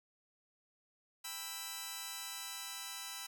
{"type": "chord", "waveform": "5% pulse", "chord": "E minor", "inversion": "first", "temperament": "just", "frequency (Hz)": [791.1, 988.9, 1318.5], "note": ["G5", "B5", "E6"], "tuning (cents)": [16, 2, 0], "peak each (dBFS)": [-38, -35, -35], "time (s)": [1.24, 3.27], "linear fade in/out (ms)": 10, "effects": []}